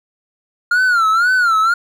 triangle tone with vibrato, 1400 Hz, F6, 4 cents sharp, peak -9 dBFS, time 0.71-1.74 s, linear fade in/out 5 ms, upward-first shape sine, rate 2 Hz, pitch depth 140 cents each way, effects none

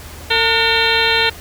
harmonic tone with a mistuned harmonic, 453 Hz, A#4, 50 cents flat, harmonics 1 / 2 / 3 / 4 / 5 / 6 / 7 / 8 / 9, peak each -21 / -21 / -21 / -21 / -21 / -21 / -21 / -21 / -21 dBFS, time 0.3-1.3 s, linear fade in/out 10 ms, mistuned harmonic 3, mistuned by +100 cents, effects added 78 Hz sine -36 dBFS peak until 1.4 s + pink hiss -36 dBFS RMS until 1.4 s

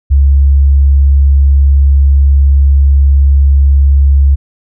sine tone, 69.3 Hz, C#2, in tune, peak -3 dBFS, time 0.1-4.36 s, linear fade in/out 20 ms, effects none

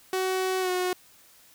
sawtooth tone with pitch glide, 374.9 to 364.2 Hz, F#4 to F#4, +23 to -27 cents, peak -21 dBFS, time 0.13-0.93 s, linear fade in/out 2 ms, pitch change -50 cents, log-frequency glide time 0.6-0.7 s, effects white hiss -56 dBFS RMS until 1.54 s

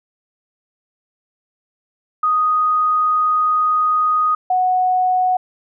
sine tone pair in turn, 1244.5 / 737 Hz, D#6 / F#5, 0 / -7 cents, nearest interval major sixth, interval 907 cents, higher first, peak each -13 dBFS, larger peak neither, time 2.23-4.35 / 4.5-5.37 s, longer first, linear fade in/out 5 ms, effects none

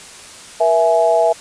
sine tone with amplitude modulation, 658 Hz, E5, 3 cents flat, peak -6 dBFS, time 0.6-1.33 s, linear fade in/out 10 ms, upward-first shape sine, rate 180 Hz, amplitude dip 100%, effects white hiss -37 dBFS RMS until 1.4 s + resampled to 22050 Hz

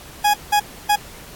40% pulse tone bursts at uneven times, 830.6 Hz, G#5, in tune, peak -12 dBFS, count 3, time 0.24-0.34 / 0.52-0.6 / 0.89-0.96 s, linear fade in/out 10 ms, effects pink hiss -40 dBFS RMS until 1.35 s + AAC 64 kbps

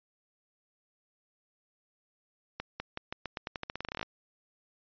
accelerating click train, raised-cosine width 0.3 ms, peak -19 dBFS, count 20, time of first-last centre 2.6-4.029 s, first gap 200 ms, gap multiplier 0.87, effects resampled to 11025 Hz

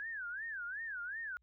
sine tone with vibrato, 1609 Hz, G6, 45 cents sharp, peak -39 dBFS, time 0-1.37 s, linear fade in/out 0 ms, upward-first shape sine, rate 2.7 Hz, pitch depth 240 cents each way, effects added 60 Hz sine -70 dBFS peak until 1.42 s

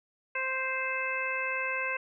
harmonic tone, 523 Hz, C5, 1 cent flat, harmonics 1 / 2 / 3 / 4 / 5, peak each -38 / -37 / -35 / -35 / -34 dBFS, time 0.35-1.97 s, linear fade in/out 5 ms, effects none

